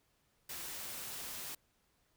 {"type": "noise", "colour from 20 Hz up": "white", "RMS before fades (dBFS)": -44, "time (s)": [0.49, 1.55], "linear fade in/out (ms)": 5, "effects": ["pink hiss -75 dBFS RMS until 2.16 s"]}